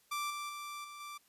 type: tone with level steps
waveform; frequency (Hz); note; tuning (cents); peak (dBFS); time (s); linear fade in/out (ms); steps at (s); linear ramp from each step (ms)
sawtooth; 1174; D6; -1; -31 / -35 / -38 / -43 / -40; 0.11-1.18; 10; 0.3 / 0.49 / 0.84 / 1; 5
effects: white hiss -69 dBFS RMS until 1.28 s + resampled to 32000 Hz